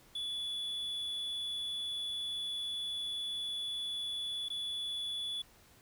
triangle tone with dropouts, 3433 Hz, A7, 43 cents flat, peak -34 dBFS, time 0.15-5.42 s, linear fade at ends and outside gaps 5 ms, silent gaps 4.486-4.501 s, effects pink hiss -62 dBFS RMS until 5.81 s

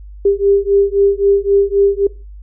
sine beating tone pair, 397.2 / 401 Hz, G4 / G4, +23 / +39 cents, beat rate 3.8 Hz, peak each -13 dBFS, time 0.25-2.07 s, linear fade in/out 5 ms, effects noise-tail reverb RT60 0.3 s tail -20 dB re dry + added 50 Hz sine -31 dBFS peak until 2.42 s

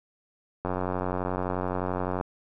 click train, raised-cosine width 1 ms, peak -15 dBFS, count 144, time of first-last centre 0.65-2.211 s, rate 91.6 Hz, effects none

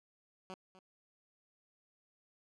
10% pulse tone with echo, 187.3 Hz, F#3, 21 cents sharp, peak -36 dBFS, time 0.5-0.54 s, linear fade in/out 0 ms, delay 250 ms, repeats 1, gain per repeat -14 dB, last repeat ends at 0.79 s, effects low-pass 6000 Hz 12 dB/octave

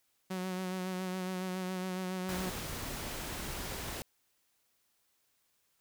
sawtooth tone with vibrato, 185 Hz, F#3, in tune, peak -31 dBFS, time 0.3-2.5 s, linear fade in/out 10 ms, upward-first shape sine, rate 7.2 Hz, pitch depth 28 cents each way
pink noise, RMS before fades -40 dBFS, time 2.29-4.02 s, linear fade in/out 0 ms
effects white hiss -75 dBFS RMS until 5.8 s

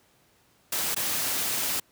white noise with dropouts, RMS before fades -28 dBFS, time 0.72-1.8 s, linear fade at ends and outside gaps 5 ms, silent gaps 0.947-0.963 s, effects pink hiss -63 dBFS RMS until 1.91 s + high-pass 80 Hz 12 dB/octave

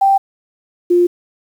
sine tone pair in turn, 784 / 351.7 Hz, G5 / F4, 0 / +12 cents, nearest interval octave + major second, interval 1388 cents, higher first, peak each -8 dBFS, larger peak neither, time 0.01-0.18 / 0.9-1.07 s, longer neither, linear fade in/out 10 ms, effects 7-bit

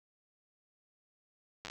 slowing click train, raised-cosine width 0.2 ms, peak -24 dBFS, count 5, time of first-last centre 1.65-1.7 s, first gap 9 ms, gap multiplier 1.22, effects none

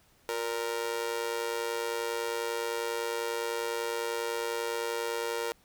sawtooth tone with amplitude modulation, 466.2 Hz, A#4, in tune, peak -23 dBFS, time 0.29-5.52 s, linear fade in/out 0 ms, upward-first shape sine, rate 110 Hz, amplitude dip 85%, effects pink hiss -64 dBFS RMS until 5.64 s

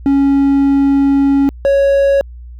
triangle tone pair in turn, 277.2 / 554.4 Hz, C#4 / C#5, 0 / 0 cents, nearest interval octave, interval 1200 cents, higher second, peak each -6 dBFS, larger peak neither, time 0.06-1.49 / 1.65-2.21 s, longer first, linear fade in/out 0 ms, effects added 60 Hz sine -29 dBFS peak until 2.59 s

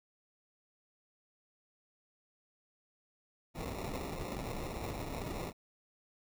pink noise with sample-and-hold, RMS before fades -40 dBFS, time 3.54-5.53 s, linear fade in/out 50 ms, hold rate 1575 Hz, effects none

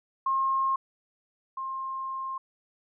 sine tone pair in turn, 1071 / 1061.8 Hz, C6 / C6, +40 / +25 cents, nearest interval unison, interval 15 cents, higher first, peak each -23 / -31 dBFS, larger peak first, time 0.26-0.76 / 1.57-2.38 s, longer second, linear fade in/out 5 ms, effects none

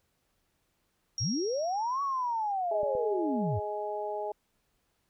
sine tone with exponential decay, 5600 Hz, F8, 4 cents sharp, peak -30 dBFS, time 1.18-2.52 s, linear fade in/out 1 ms, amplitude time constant 290 ms
sine linear two-way sweep, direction up then down, 82 to 1136 to 82 Hz, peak -28 dBFS, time 1.2-3.6 s, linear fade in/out 20 ms, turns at 2.02 s
harmonic tone, 208.9 Hz, G#3, 10 cents sharp, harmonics 2 / 3 / 4, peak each -36 / -36 / -36 dBFS, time 2.71-4.32 s, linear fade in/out 5 ms
clicks, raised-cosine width 3 ms, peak -32 dBFS, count 2, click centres 2.832 / 2.952 s
effects pink hiss -75 dBFS RMS until 5.09 s

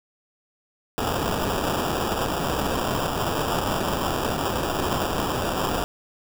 white noise with sample-and-hold, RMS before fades -25 dBFS, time 0.98-5.84 s, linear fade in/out 0 ms, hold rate 2100 Hz, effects none

